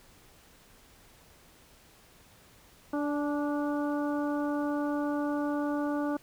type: harmonic tone with a mistuned harmonic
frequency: 292.1 Hz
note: D4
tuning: 9 cents flat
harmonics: 1 / 2 / 3 / 4 / 5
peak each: -29 / -35 / -39 / -41 / -43 dBFS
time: 2.93-6.17 s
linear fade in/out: 5 ms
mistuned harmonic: 3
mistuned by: -23 cents
effects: pink hiss -58 dBFS RMS until 6.22 s